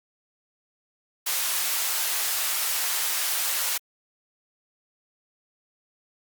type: high-pass noise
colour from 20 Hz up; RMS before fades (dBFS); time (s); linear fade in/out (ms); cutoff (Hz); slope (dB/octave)
white; -26; 1.26-3.78; 10; 770; 12
effects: Opus 48 kbps